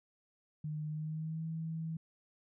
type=tone with pitch glide; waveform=sine; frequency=152.6 to 161.67 Hz; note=D#3 to E3; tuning=-33 to -33 cents; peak=-36 dBFS; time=0.64-1.97 s; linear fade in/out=5 ms; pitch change=+100 cents; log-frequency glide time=0.88-1.45 s; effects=none